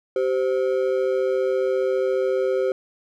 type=ring-modulated tone; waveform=triangle; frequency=453.2 Hz; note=A#4; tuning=49 cents flat; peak=-14 dBFS; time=0.16-2.72 s; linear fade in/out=2 ms; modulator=67.3 Hz; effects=none